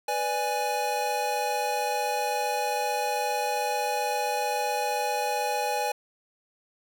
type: chord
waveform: square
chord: G# diminished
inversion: first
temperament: equal with one note detuned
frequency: 493.9 / 589.4 / 830.6 Hz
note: B4 / D5 / G#5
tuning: 0 / +6 / 0 cents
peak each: -33 / -34 / -28 dBFS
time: 0.08-5.92 s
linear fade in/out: 5 ms
effects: none